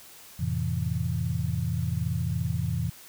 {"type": "chord", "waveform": "sine", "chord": "F major seventh", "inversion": "none", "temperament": "equal", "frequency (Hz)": [87.31, 110, 130.81, 164.81], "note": ["F2", "A2", "C3", "E3"], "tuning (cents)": [0, 0, 0, 0], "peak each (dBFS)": -31, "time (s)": [0.39, 2.9], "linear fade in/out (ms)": 10, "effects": ["white hiss -49 dBFS RMS until 3.08 s"]}